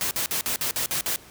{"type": "noise bursts", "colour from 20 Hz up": "white", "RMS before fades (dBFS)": -26, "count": 8, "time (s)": [0.01, 1.16], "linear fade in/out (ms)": 0, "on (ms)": 100, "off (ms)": 50, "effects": ["pink hiss -48 dBFS RMS until 1.3 s", "high-pass 60 Hz 12 dB/octave"]}